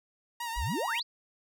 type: tone with vibrato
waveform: sawtooth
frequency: 932.3 Hz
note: A#5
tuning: in tune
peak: -30 dBFS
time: 0.4-1 s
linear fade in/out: 5 ms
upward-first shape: triangle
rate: 7.1 Hz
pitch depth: 63 cents each way
type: exponential sweep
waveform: sine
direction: up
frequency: 38.8 to 4990 Hz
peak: -30 dBFS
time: 0.56-1.03 s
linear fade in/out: 20 ms
effects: none